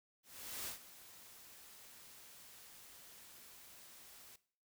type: noise with ADSR envelope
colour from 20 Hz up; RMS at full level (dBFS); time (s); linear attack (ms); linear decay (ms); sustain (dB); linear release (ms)
white; -43; 0.23-4.36; 440; 110; -15; 5
effects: noise-tail reverb RT60 0.5 s tail -18 dB re dry

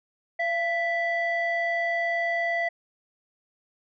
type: tone pair together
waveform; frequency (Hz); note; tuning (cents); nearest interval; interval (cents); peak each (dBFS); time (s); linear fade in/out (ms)
sine; 682.2 / 1978; F5 / B6; -41 / +2; octave + tritone; 1843; -25; 0.39-2.69; 10
effects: tanh soft clip ceiling -19 dBFS

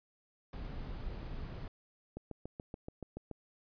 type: noise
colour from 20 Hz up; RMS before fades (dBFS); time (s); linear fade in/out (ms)
brown; -42; 0.53-1.68; 2
type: click train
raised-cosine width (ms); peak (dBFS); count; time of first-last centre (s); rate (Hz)
2; -29; 9; 2.17-3.313; 7
effects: resampled to 11025 Hz

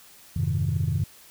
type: chord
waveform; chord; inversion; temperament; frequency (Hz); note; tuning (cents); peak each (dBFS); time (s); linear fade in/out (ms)
sine; F minor seventh; none; equal with one note detuned; 88.73 / 103.83 / 130.81 / 155.56; F2 / Ab2 / C3 / Eb3; +28 / 0 / 0 / 0; -27; 0.36-1.04; 5
effects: tanh soft clip ceiling -15 dBFS + white hiss -51 dBFS RMS until 1.3 s

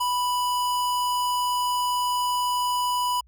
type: tone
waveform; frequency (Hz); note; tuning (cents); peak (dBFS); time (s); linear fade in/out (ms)
square; 987.8; B5; 0; -23; 0-3.21; 10
effects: added 60 Hz sine -53 dBFS peak until 3.27 s

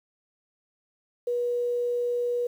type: tone with quantisation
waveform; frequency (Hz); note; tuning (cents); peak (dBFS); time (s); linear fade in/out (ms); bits
sine; 484; B4; -35; -24; 1.27-2.47; 5; 9
effects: none

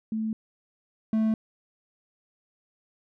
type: tone pair in turn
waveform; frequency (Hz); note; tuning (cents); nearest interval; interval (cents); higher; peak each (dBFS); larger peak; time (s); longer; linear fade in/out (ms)
sine / triangle; 219.7 / 219.7; A3 / A3; -2 / -2; unison; 0; neither; -26 / -19; second; 0.12-0.33 / 1.13-1.34; neither; 2
effects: none

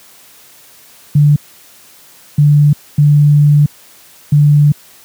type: tone bursts at uneven times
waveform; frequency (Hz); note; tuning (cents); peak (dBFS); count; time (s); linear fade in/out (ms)
sine; 146.83; D3; 0; -4; 4; 1.15-1.36 / 2.38-2.73 / 2.98-3.66 / 4.32-4.72; 5
effects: white hiss -42 dBFS RMS until 5.04 s + high-pass 80 Hz 12 dB/octave

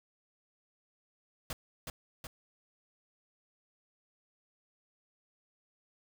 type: noise with echo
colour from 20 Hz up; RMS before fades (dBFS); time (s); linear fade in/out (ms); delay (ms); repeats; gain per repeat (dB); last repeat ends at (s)
pink; -38; 1.5-1.53; 2; 370; 2; -3; 2.27
effects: none

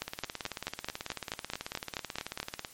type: two click trains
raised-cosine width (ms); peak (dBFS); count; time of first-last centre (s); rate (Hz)
0.2; -15 / -18; 12 / 48; 0.02-2.401 / 0.08-2.648; 4.62 / 18.3
effects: white hiss -54 dBFS RMS until 2.73 s + MP3 64 kbps

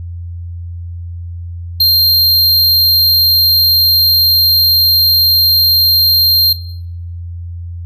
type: tone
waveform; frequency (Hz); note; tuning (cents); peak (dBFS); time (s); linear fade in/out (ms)
square; 4186; C8; 0; -7; 1.8-6.53; 5
effects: noise-tail reverb RT60 0.7 s tail -17 dB re dry + added 86 Hz sine -22 dBFS peak until 7.85 s

